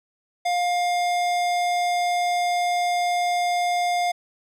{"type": "tone with hard clipping", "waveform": "sine", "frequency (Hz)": 707, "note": "F5", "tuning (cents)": 21, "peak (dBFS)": -22, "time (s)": [0.45, 4.12], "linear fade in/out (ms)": 10, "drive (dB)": 18, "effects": []}